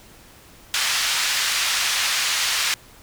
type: band-pass noise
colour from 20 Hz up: white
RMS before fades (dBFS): -22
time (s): 0.74-2.74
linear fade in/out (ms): 0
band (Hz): 1300 to 5200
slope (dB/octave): 12
effects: pink hiss -48 dBFS RMS until 3.02 s